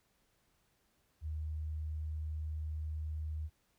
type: tone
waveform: sine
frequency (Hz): 77.4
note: D#2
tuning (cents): -9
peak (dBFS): -36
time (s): 1.21-3.5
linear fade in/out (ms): 50
effects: pink hiss -75 dBFS RMS until 3.78 s